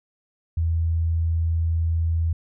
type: tone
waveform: sine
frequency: 82.41 Hz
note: E2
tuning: in tune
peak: -19 dBFS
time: 0.57-2.33 s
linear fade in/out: 5 ms
effects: none